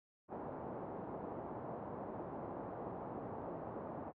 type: low-pass noise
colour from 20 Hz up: white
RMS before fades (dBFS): -45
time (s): 0.28-4.13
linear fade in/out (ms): 50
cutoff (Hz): 860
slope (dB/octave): 24
effects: high-pass 100 Hz 12 dB/octave